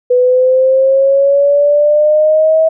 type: exponential sweep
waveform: sine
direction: up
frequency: 493.9 to 645 Hz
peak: -6 dBFS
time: 0.1-2.69 s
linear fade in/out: 10 ms
effects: none